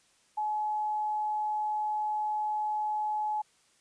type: tone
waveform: sine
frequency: 850 Hz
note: G#5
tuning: 40 cents sharp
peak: -28 dBFS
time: 0.37-3.42 s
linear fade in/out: 10 ms
effects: white hiss -66 dBFS RMS until 3.8 s + resampled to 22050 Hz